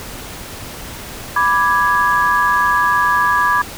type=chord; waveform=sine; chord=G# diminished; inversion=first; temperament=equal; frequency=987.8 / 1174.7 / 1661.2 Hz; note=B5 / D6 / G#6; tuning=0 / 0 / 0 cents; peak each=-16 / -16 / -16 dBFS; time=1.36-3.62 s; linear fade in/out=5 ms; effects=pink hiss -31 dBFS RMS until 3.77 s